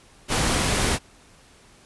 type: noise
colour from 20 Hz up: pink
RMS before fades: -22 dBFS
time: 0.28-0.99 s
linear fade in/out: 50 ms
effects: pink hiss -53 dBFS RMS until 1.85 s + resampled to 24000 Hz